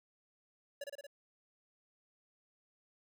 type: tone with echo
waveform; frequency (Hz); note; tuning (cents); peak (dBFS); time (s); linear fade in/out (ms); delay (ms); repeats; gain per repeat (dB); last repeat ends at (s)
square; 568; C#5; +42; -40; 0.81-0.84; 5; 57; 4; -2; 1.068
effects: none